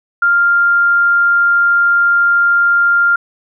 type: tone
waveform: sine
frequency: 1396.9 Hz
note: F6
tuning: in tune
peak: -8 dBFS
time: 0.22-3.16 s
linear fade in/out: 5 ms
effects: none